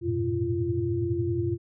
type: tone cluster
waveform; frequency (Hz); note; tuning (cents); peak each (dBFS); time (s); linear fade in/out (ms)
sine; 89.9 / 104.3 / 114.3 / 126 / 343.8; F#2 / G#2 / A#2 / B2 / F4; -49 / +8 / -34 / +35 / -27; -32 / -34 / -32 / -34 / -27; 0.01-1.58; 50
effects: none